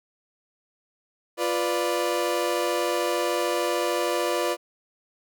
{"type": "chord", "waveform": "30% pulse", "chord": "B diminished", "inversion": "second", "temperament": "equal", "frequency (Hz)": [349.2, 493.9, 587.3], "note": ["F4", "B4", "D5"], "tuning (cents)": [0, 0, 0], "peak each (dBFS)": -25, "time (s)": [1.37, 4.57], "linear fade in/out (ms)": 50, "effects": []}